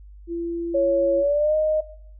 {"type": "tone", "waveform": "sine", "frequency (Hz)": 339.2, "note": "E4", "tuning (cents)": 50, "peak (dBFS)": -25, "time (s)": [0.27, 1.24], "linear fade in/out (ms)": 50}
{"type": "tone with pitch glide", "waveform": "sine", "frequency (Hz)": [554.4, 618.7], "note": ["C#5", "D#5"], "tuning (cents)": [0, -10], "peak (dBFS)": -17, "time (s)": [0.74, 1.81], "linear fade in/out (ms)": 10, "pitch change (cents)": 190, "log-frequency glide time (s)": [1.17, 1.55]}
{"effects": ["noise-tail reverb RT60 0.6 s tail -17 dB re dry", "added 50 Hz sine -41 dBFS peak until 2.19 s"]}